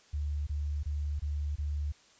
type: tone bursts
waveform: sine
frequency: 73.42 Hz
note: D2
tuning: in tune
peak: -30 dBFS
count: 5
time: 0.13-1.922 s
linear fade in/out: 10 ms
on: 340 ms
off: 23 ms
effects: white hiss -61 dBFS RMS until 2.19 s + resampled to 16000 Hz